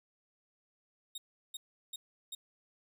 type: tone bursts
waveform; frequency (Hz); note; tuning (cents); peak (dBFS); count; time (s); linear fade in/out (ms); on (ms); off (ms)
sawtooth; 3729; A#7; 0; -37; 4; 1.15-2.35; 5; 30; 360
effects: none